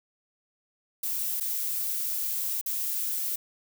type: noise with dropouts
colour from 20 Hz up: violet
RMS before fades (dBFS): -30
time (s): 1.03-3.36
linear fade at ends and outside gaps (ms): 5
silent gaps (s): 1.401-1.407 / 2.613-2.66
effects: none